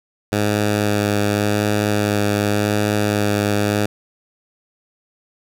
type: tone with vibrato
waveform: 10% pulse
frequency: 103.83 Hz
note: G#2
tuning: in tune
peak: -8 dBFS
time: 0.32-3.86 s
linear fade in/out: 5 ms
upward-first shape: sine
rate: 0.88 Hz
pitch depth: 14 cents each way
effects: none